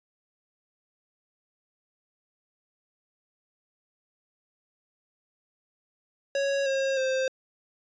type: tone with pitch steps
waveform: square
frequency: 554.4 / 539.2 / 524.5 Hz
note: C#5 / C#5 / C5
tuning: 0 / -48 / +4 cents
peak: -25 dBFS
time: 6.35-7.28 s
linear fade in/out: 2 ms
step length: 310 ms
effects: resampled to 16000 Hz